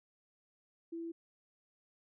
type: tone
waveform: sine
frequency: 333.1 Hz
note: E4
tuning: 18 cents sharp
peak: -39 dBFS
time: 0.92-1.12 s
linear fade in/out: 10 ms
effects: none